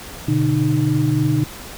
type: tone cluster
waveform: sine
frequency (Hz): 122.6 / 146.1 / 306.7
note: B2 / D3 / D#4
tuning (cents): -12 / -9 / -25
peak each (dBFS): -19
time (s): 0.28-1.44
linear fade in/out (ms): 5
effects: pink hiss -35 dBFS RMS until 1.77 s